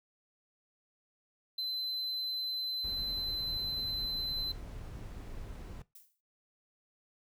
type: tone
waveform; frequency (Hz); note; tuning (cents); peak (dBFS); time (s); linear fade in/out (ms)
triangle; 4055; B7; +45; -32; 1.58-4.52; 5
type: noise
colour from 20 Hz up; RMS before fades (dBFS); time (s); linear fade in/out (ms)
brown; -44; 2.84-5.82; 2
type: noise with exponential decay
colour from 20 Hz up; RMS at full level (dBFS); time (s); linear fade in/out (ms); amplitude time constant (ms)
violet; -50; 5.95-6.21; 5; 56
effects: noise-tail reverb RT60 0.2 s tail -18 dB re dry